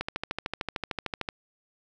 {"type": "click train", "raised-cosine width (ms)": 0.3, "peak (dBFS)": -14, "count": 18, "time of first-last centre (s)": [0.01, 1.288], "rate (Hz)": 13.3, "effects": []}